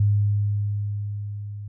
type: tone with level ramp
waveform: sine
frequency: 102.8 Hz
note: G#2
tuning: 17 cents flat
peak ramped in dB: -15 to -32 dBFS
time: 0-1.68 s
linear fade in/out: 5 ms
effects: none